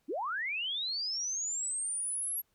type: linear sweep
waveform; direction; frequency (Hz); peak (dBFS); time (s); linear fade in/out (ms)
sine; up; 236.6 to 11510; -32; 0.08-2.42; 20
effects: pink hiss -75 dBFS RMS until 2.54 s